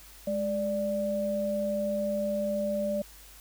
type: tone pair together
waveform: sine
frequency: 207.7 / 587.5 Hz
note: G#3 / D5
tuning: 0 / +1 cents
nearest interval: octave + tritone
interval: 1801 cents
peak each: -32 / -28 dBFS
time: 0.27-3.02 s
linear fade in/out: 5 ms
effects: added 50 Hz sine -53 dBFS peak until 3.4 s + white hiss -52 dBFS RMS until 3.4 s